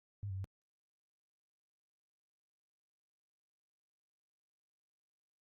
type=tone with pitch steps; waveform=sine; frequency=101.2 / 95 / 96.2 Hz; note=G#2 / F#2 / G2; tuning=-44 / +46 / -32 cents; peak=-38 dBFS; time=0.23-0.443 s; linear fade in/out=0 ms; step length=71 ms; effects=Opus 48 kbps